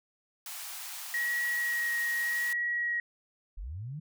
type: high-pass noise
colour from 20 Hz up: white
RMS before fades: -41 dBFS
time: 0.46-2.53 s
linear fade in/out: 2 ms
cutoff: 700 Hz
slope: 48 dB/octave
type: tone with vibrato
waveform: sine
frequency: 1901 Hz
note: A#6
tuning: 33 cents sharp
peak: -28 dBFS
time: 1.14-3 s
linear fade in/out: 2 ms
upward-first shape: sine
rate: 0.84 Hz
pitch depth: 12 cents each way
type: linear sweep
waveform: sine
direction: up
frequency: 34.65 to 160.7 Hz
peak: -36 dBFS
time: 3.57-4 s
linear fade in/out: 10 ms
effects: none